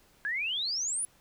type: exponential sweep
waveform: sine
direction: up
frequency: 1621 to 10330 Hz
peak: -29 dBFS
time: 0.25-1.05 s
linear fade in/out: 0 ms
effects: pink hiss -63 dBFS RMS until 1.2 s